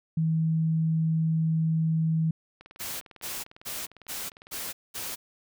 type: tone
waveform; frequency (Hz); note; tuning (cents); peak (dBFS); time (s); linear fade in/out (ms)
sine; 160.8; E3; -43; -22; 0.17-2.31; 5
type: click train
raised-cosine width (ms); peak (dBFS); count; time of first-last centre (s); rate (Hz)
0.3; -31; 41; 2.61-4.62; 19.9
type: noise bursts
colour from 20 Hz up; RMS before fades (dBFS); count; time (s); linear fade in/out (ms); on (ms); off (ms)
white; -35; 6; 2.79-5.16; 20; 220; 210
effects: none